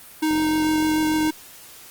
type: tone with vibrato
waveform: square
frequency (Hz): 310.6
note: D#4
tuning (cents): -3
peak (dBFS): -19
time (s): 0.22-1.31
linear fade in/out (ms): 10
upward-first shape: sine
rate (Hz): 6.7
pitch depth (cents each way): 8
type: click train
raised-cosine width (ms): 2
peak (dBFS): -22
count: 44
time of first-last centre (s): 0.31-1.274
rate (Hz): 44.6
effects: white hiss -44 dBFS RMS until 1.9 s + Opus 32 kbps